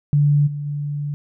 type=tone with level steps; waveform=sine; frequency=145.6 Hz; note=D3; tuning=15 cents flat; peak=-12 / -24 / -22 dBFS; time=0.13-1.14 s; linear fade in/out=0 ms; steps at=0.46 / 0.65 s; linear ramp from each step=20 ms; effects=none